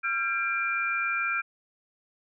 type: tone cluster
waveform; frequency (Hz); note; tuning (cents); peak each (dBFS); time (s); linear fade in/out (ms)
sine; 1373 / 1600 / 2377; F6 / G6 / D7; -30 / +35 / +20; -29 / -32 / -29; 0.03-1.42; 20
effects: none